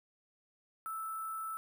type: tone with sample-and-hold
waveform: sine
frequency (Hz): 1318.5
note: E6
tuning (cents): 0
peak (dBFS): -37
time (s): 0.86-1.57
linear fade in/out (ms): 0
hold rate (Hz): 11025
effects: none